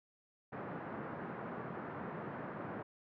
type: band-pass noise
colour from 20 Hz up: pink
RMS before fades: -44 dBFS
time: 0.52-2.83 s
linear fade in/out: 10 ms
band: 130 to 1600 Hz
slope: 24 dB/octave
effects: none